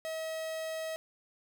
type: tone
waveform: 45% pulse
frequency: 640 Hz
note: D#5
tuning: 49 cents sharp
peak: -35 dBFS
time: 0.05-0.96 s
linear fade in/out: 0 ms
effects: none